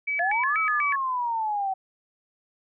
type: tone with vibrato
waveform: sine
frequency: 1980 Hz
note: B6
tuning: 4 cents sharp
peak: -24 dBFS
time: 0.07-0.96 s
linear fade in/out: 10 ms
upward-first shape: square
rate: 4.1 Hz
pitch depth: 250 cents each way
type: exponential two-way sweep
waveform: sine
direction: up then down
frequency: 665 to 1318.5 to 755 Hz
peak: -24 dBFS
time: 0.19-1.74 s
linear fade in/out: 10 ms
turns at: 0.58 s
effects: none